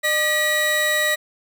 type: tone pair together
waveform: 35% pulse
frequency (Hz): 606 / 1924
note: D#5 / B6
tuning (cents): -46 / -46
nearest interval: octave + minor sixth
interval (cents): 2000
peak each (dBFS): -22 / -17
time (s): 0.03-1.16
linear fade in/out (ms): 20
effects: none